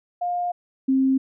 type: tone pair in turn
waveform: sine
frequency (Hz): 708 / 265.5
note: F5 / C4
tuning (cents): +23 / +25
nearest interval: octave + perfect fourth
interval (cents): 1698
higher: first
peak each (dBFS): -22 / -16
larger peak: second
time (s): 0.21-0.52 / 0.88-1.18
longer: first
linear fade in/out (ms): 10
effects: none

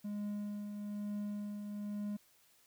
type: tone with tremolo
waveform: triangle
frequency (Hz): 206.5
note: G#3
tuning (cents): -10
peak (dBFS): -34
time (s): 0.04-2.17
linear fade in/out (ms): 10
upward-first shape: triangle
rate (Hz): 1.1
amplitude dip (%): 45
effects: white hiss -68 dBFS RMS until 2.66 s

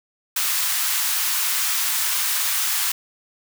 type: high-pass noise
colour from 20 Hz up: white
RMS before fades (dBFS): -22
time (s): 0.36-2.92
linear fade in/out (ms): 5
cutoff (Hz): 950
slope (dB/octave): 24
effects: none

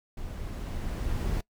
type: noise with level ramp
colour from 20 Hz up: brown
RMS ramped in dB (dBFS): -38 to -28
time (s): 0.17-1.41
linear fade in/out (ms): 5
effects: noise-tail reverb RT60 0.1 s tail -22 dB re dry

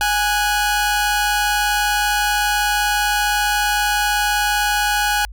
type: tone pair together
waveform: sawtooth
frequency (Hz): 828 / 1475.3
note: G#5 / F#6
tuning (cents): -5 / -5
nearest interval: minor seventh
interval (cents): 1000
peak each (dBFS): -14 / -17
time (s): 0.01-5.25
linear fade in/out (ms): 0
effects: added 50 Hz sine -32 dBFS peak until 5.32 s

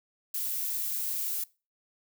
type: noise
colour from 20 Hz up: violet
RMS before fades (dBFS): -32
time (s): 0.34-1.44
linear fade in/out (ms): 5
effects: noise-tail reverb RT60 0.3 s tail -22 dB re dry

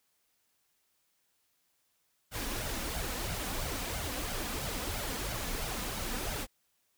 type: noise with flanger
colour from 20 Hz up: pink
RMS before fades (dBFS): -36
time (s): 2.31-6.47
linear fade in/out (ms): 50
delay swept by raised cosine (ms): 1.3 to 4.1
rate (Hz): 3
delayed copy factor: +0.6
effects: white hiss -75 dBFS RMS until 6.97 s

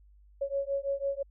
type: beating tone pair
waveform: sine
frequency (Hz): 552 / 558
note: C#5 / C#5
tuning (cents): -7 / +11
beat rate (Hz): 6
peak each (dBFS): -32 / -32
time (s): 0.41-1.23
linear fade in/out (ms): 10
effects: added 50 Hz sine -55 dBFS peak until 1.3 s

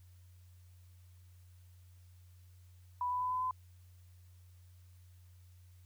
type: tone with pitch steps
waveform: sine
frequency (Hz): 987.8 / 995.2 / 1002.7 / 1010.3 / 1017.9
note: B5 / B5 / B5 / B5 / C6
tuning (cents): 0 / +13 / +26 / +39 / -48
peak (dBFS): -32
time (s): 3.01-3.51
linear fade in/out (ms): 2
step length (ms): 100
effects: added 90 Hz sine -56 dBFS peak until 5.85 s + white hiss -72 dBFS RMS until 5.85 s

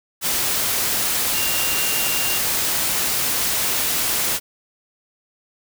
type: tone in noise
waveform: sine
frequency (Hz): 2781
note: F7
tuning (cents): -8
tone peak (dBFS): -27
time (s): 1.32-2.42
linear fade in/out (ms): 50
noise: white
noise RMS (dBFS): -21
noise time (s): 0.21-4.4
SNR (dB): -9
effects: none

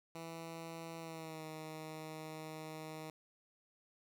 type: tone with pitch glide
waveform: 10% pulse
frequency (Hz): 164.81 to 157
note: E3 to D#3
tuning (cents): 0 to +16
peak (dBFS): -37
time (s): 0.15-3.1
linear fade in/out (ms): 2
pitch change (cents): -84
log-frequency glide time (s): 0.99-1.44
effects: none

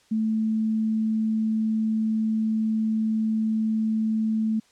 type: tone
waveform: sine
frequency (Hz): 219.5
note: A3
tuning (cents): -4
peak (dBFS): -21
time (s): 0.11-4.6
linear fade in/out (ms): 10
effects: white hiss -60 dBFS RMS until 4.71 s + low-pass 7000 Hz 12 dB/octave

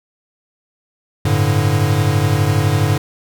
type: chord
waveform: square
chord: G suspended second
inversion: none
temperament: equal with one note detuned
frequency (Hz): 98 / 110 / 145.15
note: G2 / A2 / D3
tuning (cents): 0 / 0 / -20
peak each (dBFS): -18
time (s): 1.25-2.98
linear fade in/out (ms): 5
effects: none

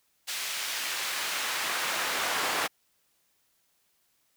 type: noise with high-pass filter sweep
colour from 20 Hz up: brown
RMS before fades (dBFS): -31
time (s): 0.27-2.68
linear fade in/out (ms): 20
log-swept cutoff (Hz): 2900 to 900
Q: 0.7
effects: white hiss -71 dBFS RMS until 4.36 s

